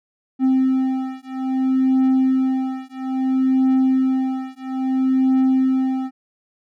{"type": "beating tone pair", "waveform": "triangle", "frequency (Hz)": [261.6, 262.2], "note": ["C4", "C4"], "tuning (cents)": [0, 4], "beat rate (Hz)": 0.6, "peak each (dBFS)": -17, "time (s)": [0.39, 6.11], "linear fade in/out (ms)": 50, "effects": []}